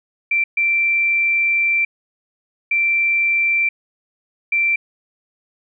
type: tone bursts at uneven times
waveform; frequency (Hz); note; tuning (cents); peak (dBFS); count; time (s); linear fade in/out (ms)
sine; 2349; D7; 0; -14; 4; 0.31-0.44 / 0.57-1.85 / 2.71-3.69 / 4.52-4.76; 5
effects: none